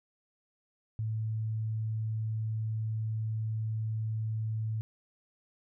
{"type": "tone", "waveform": "sine", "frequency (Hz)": 110, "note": "A2", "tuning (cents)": 0, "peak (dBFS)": -30, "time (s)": [0.99, 4.81], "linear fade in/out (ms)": 0, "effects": []}